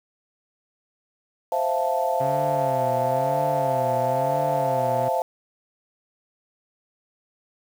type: chord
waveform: sine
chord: F major seventh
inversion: second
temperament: equal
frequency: 523.3 / 659.3 / 698.5 / 880 Hz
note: C5 / E5 / F5 / A5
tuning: 0 / 0 / 0 / 0 cents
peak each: -26 dBFS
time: 1.52-5.22 s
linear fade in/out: 2 ms
type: tone with vibrato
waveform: sawtooth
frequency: 134.5 Hz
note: C3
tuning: 48 cents sharp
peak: -25 dBFS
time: 2.2-5.09 s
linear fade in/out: 10 ms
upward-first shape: sine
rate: 1 Hz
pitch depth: 150 cents each way
effects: low-pass 2000 Hz 12 dB/octave + 7-bit

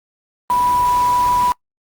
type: tone in noise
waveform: sine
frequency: 984 Hz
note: B5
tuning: 7 cents flat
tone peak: -13 dBFS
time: 0.5-1.52 s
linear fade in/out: 0 ms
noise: pink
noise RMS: -30 dBFS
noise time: 0.5-1.52 s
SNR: +14 dB
effects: noise-tail reverb RT60 0.1 s tail -25 dB re dry + Opus 32 kbps

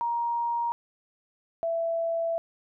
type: tone pair in turn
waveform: sine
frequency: 941 / 665.4 Hz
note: A#5 / E5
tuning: +16 / +16 cents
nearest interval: tritone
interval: 600 cents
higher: first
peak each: -25 dBFS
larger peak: neither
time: 0.01-0.72 / 1.63-2.38 s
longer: second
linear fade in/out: 0 ms
effects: none

